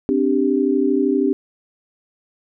sine chord, C suspended second, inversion none, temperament just, 261.6 / 294.3 / 392.4 Hz, C4 / D4 / G4, 0 / +4 / +2 cents, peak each -19 dBFS, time 0.09-1.33 s, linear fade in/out 0 ms, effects none

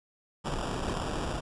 pink noise with sample-and-hold, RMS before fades -33 dBFS, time 0.44-1.41 s, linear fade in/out 20 ms, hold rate 2100 Hz, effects resampled to 22050 Hz

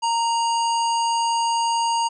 harmonic tone with a mistuned harmonic, 946 Hz, A#5, 25 cents sharp, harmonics 1 / 3 / 5 / 7 / 9, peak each -19 / -30 / -32 / -33 / -37 dBFS, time 0.02-2.09 s, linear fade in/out 20 ms, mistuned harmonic 1, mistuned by -38 cents, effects none

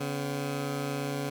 15% pulse tone pair together, 141.4 / 254.3 Hz, C#3 / C4, +35 / -49 cents, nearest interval minor seventh, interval 1016 cents, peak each -25 / -31 dBFS, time 0-1.3 s, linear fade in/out 10 ms, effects none

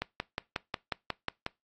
click train, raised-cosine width 0.3 ms, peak -15 dBFS, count 9, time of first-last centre 0.02-1.464 s, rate 5.54 Hz, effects noise-tail reverb RT60 0.2 s tail -22 dB re dry + AAC 32 kbps

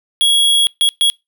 square tone bursts at uneven times, 3324 Hz, G#7, 1 cent sharp, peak -10 dBFS, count 3, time 0.21-0.67 / 0.81-0.89 / 1.01-1.1 s, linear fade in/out 0 ms, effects noise-tail reverb RT60 0.2 s tail -25 dB re dry

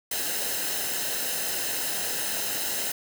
white noise with comb filter, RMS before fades -29 dBFS, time 0.11-2.92 s, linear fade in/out 5 ms, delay 0.87 ms, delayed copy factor -0.6, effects none

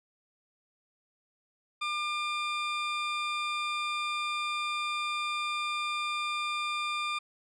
20% pulse tone, 1200 Hz, D6, 37 cents sharp, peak -25 dBFS, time 1.81-7.19 s, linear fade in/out 10 ms, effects low-pass 6000 Hz 12 dB/octave

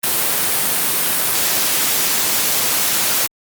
white high-pass noise, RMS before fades -17 dBFS, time 0.03-3.27 s, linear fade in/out 10 ms, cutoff 120 Hz, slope 12 dB/octave, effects Opus 32 kbps

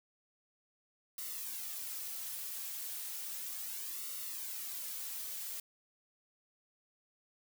blue noise with flanger, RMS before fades -42 dBFS, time 1.18-5.6 s, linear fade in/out 2 ms, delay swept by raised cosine 1.2 to 4 ms, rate 0.34 Hz, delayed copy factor -0.7, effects none

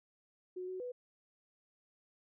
sine tone with pitch steps, 365.8 / 371.5 / 494.6 Hz, F#4 / F#4 / B4, -20 / +7 / +3 cents, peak -39 dBFS, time 0.56-0.92 s, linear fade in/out 10 ms, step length 120 ms, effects none

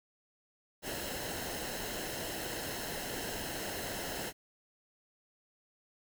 pink noise with comb filter, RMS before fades -39 dBFS, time 0.82-4.33 s, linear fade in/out 50 ms, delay 0.85 ms, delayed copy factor -0.6, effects none

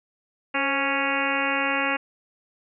harmonic tone with a mistuned harmonic, 277.2 Hz, C#4, in tune, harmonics 1 / 2 / 3 / 4 / 5 / 6 / 7 / 8 / 9 / 10, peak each -31 / -31 / -31 / -31 / -31 / -31 / -31 / -31 / -31 / -31 dBFS, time 0.54-1.97 s, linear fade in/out 10 ms, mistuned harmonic 2, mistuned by -48 cents, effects none

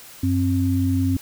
sine tone pair together, 94.4 / 265.6 Hz, F#2 / C4, +35 / +26 cents, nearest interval octave + tritone, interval 1791 cents, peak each -20 dBFS, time 0.23-1.17 s, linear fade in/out 5 ms, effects white hiss -43 dBFS RMS until 1.21 s

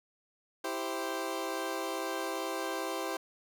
20% pulse chord, C major, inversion first, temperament equal, 329.6 / 392 / 523.3 Hz, E4 / G4 / C5, 0 / 0 / 0 cents, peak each -33 dBFS, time 0.64-3.17 s, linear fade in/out 5 ms, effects none

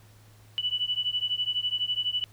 sine beating tone pair, 2960 / 2972 Hz, F#7 / F#7, 0 / +7 cents, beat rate 12 Hz, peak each -29 dBFS, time 0.58-2.24 s, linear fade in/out 0 ms, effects added 106 Hz sine -53 dBFS peak until 2.32 s + pink hiss -59 dBFS RMS until 2.32 s

